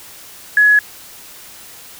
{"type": "tone", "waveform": "sine", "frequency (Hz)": 1687, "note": "G#6", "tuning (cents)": 27, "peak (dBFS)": -7, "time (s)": [0.57, 0.79], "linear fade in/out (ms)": 2, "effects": ["white hiss -38 dBFS RMS until 1.99 s"]}